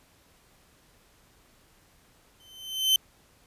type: tone with exponential growth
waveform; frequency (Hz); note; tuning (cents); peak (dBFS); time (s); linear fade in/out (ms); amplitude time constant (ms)
40% pulse; 3075; G7; -34; -16; 2.4-2.96; 2; 120
effects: pink hiss -61 dBFS RMS until 3.46 s + resampled to 32000 Hz